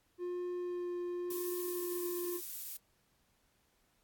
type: tone with vibrato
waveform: triangle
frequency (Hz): 354.6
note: F4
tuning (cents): +26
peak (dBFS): -34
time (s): 0.18-2.41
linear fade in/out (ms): 50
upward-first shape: sine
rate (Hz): 0.89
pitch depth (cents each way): 9
type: noise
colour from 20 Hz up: violet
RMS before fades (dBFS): -42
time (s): 1.3-2.77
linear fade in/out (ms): 5
effects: pink hiss -74 dBFS RMS until 4.03 s + AAC 64 kbps